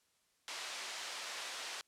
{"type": "band-pass noise", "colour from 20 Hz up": "white", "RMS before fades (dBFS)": -44, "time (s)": [0.48, 1.81], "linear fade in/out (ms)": 0, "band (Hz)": [590, 5400], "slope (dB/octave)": 12, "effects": ["white hiss -75 dBFS RMS until 1.87 s", "low-pass 10000 Hz 12 dB/octave"]}